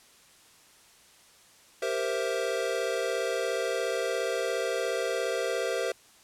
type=chord; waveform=square; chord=C dominant seventh; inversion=second; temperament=equal; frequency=392 / 466.2 / 523.3 / 659.3 Hz; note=G4 / Bb4 / C5 / E5; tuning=0 / 0 / 0 / 0 cents; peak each=-35 / -33 / -33 / -35 dBFS; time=1.82-5.92 s; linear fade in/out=5 ms; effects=white hiss -57 dBFS RMS until 6.23 s + low-pass 10000 Hz 12 dB/octave